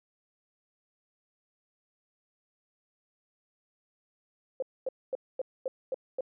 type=tone bursts; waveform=sine; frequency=523.3 Hz; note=C5; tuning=in tune; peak=-28 dBFS; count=7; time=4.6-6.208 s; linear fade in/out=2 ms; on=24 ms; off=240 ms; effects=none